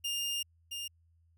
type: tone pair in turn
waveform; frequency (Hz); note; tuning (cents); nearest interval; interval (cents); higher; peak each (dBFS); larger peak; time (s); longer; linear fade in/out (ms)
sawtooth; 2813 / 2813; F7 / F7; +12 / +12; unison; 0; neither; -29 / -34; first; 0.04-0.43 / 0.71-0.88; first; 10
effects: added 83 Hz sine -64 dBFS peak until 1.37 s